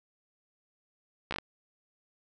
slowing click train, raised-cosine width 0.3 ms, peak -17 dBFS, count 5, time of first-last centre 1.31-1.385 s, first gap 14 ms, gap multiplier 1.2, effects none

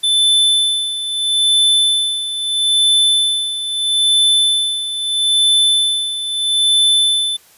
square tone with tremolo, 3520 Hz, A7, in tune, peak -10 dBFS, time 0.03-7.37 s, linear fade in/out 10 ms, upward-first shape sine, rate 0.77 Hz, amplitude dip 70%, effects white hiss -48 dBFS RMS until 7.57 s + resampled to 32000 Hz

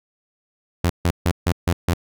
sawtooth tone bursts, 86.5 Hz, F2, 16 cents flat, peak -12 dBFS, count 6, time 0.84-1.938 s, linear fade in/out 5 ms, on 58 ms, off 150 ms, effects none

